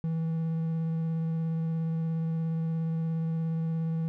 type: tone with vibrato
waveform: triangle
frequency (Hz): 162.7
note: E3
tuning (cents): -22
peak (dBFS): -25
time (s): 0.04-4.08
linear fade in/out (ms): 0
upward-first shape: triangle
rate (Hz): 17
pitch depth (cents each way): 14
effects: none